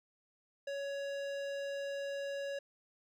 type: tone with hard clipping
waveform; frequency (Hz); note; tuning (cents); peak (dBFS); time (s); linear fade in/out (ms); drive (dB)
sine; 559; C#5; +14; -39; 0.67-2.59; 5; 16
effects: none